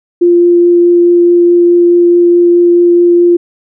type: tone with vibrato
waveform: sine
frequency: 347.9 Hz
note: F4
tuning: 7 cents flat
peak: -3 dBFS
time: 0.21-3.37 s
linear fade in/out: 10 ms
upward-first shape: triangle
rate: 4.7 Hz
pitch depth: 8 cents each way
effects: none